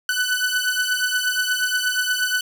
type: beating tone pair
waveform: sawtooth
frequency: 1492 / 1500.4 Hz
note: F#6 / F#6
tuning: +14 / +24 cents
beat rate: 8.4 Hz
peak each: -19 / -19 dBFS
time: 0.09-2.41 s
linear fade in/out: 2 ms
effects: none